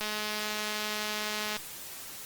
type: click train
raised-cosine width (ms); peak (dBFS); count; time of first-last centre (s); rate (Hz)
0.2; -16; 331; 0.01-1.567; 212
effects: white hiss -43 dBFS RMS until 2.25 s + Opus 24 kbps